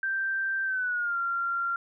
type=tone with pitch glide; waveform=sine; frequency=1568 to 1380.9 Hz; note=G6 to F6; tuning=0 to -20 cents; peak=-26 dBFS; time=0.03-1.76 s; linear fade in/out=2 ms; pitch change=-220 cents; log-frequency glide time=0.64-1.17 s; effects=none